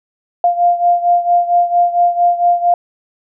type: beating tone pair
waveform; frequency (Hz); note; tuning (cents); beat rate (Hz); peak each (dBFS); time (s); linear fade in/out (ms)
sine; 698.5 / 702.9; F5 / F5; 0 / +11; 4.4; -11 / -15; 0.44-2.74; 2
effects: none